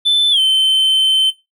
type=tone with pitch glide; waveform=triangle; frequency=3520 to 3082 Hz; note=A7 to G7; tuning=0 to -30 cents; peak=-7 dBFS; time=0.05-1.31 s; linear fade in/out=20 ms; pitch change=-230 cents; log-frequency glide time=0.31-0.39 s; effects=noise-tail reverb RT60 0.2 s tail -17 dB re dry + tanh soft clip ceiling -5 dBFS